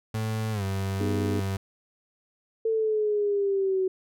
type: tone with pitch glide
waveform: 35% pulse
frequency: 110 to 96.87 Hz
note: A2 to G2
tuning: 0 to -20 cents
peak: -25 dBFS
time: 0.14-1.57 s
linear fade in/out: 5 ms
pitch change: -220 cents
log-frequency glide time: 0.52-0.63 s
type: chord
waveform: sine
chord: G# minor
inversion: first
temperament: equal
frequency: 246.9 / 311.1 / 415.3 Hz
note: B3 / D#4 / G#4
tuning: 0 / 0 / 0 cents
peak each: -31 dBFS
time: 1-1.4 s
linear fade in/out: 5 ms
type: exponential sweep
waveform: sine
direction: down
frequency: 450 to 372.9 Hz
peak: -22 dBFS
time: 2.65-3.88 s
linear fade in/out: 5 ms
effects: none